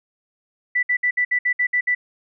sine tone bursts, 1975.5 Hz, B6, in tune, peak -16 dBFS, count 9, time 0.75-1.95 s, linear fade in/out 10 ms, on 80 ms, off 60 ms, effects none

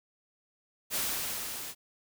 white noise with level ramp, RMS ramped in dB -30 to -41 dBFS, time 0.9-1.75 s, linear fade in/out 50 ms, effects none

